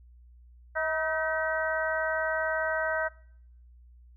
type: harmonic tone with a mistuned harmonic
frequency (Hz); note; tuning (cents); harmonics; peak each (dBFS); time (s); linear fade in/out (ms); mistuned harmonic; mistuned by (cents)
318.7; D#4; +42; 2 / 3 / 4 / 5 / 6; -30 / -36 / -36 / -30 / -36; 0.75-3.09; 20; 5; -57
effects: noise-tail reverb RT60 0.7 s tail -24 dB re dry + added 60 Hz sine -51 dBFS peak until 4.16 s